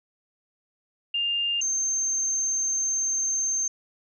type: tone pair in turn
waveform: sine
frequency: 2805 / 6319 Hz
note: F7 / G8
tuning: +7 / +13 cents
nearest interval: octave + major second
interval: 1406 cents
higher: second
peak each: -23 dBFS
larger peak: neither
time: 1.14-1.61 / 1.61-3.68 s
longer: second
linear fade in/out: 5 ms
effects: none